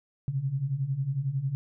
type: beating tone pair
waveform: sine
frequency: 128.9 / 139.9 Hz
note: C3 / C#3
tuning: -26 / +16 cents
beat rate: 11 Hz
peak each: -32 / -28 dBFS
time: 0.28-1.55 s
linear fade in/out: 0 ms
effects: none